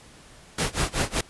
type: noise with tremolo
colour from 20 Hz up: pink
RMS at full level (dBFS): -23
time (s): 0.58-1.21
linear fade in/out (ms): 5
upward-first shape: sine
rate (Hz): 5.3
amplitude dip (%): 95
effects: pink hiss -50 dBFS RMS until 1.29 s + resampled to 24000 Hz